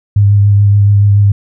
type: tone with vibrato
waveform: sine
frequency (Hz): 101.6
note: G#2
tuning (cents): -38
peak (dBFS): -4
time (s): 0.16-1.32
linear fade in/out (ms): 5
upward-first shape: triangle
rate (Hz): 7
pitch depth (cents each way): 23
effects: none